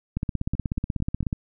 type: two click trains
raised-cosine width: 5 ms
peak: -13 / -19 dBFS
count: 20 / 4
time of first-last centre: 0.17-1.329 / 0.55-1.229 s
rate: 16.4 / 4.42 Hz
effects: none